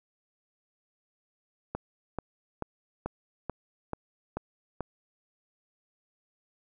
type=click train; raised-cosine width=1 ms; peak=-18 dBFS; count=8; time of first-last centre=1.75-4.807 s; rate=2.29 Hz; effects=none